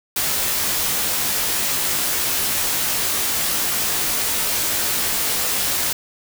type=noise with comb filter; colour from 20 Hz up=white; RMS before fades=-21 dBFS; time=0.16-5.93 s; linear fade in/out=5 ms; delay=17 ms; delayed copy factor=-0.65; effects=none